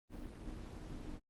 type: noise with amplitude modulation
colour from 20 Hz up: brown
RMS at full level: -43 dBFS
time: 0.09-1.2 s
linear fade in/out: 50 ms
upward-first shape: sine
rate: 275 Hz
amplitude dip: 90%
effects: Opus 32 kbps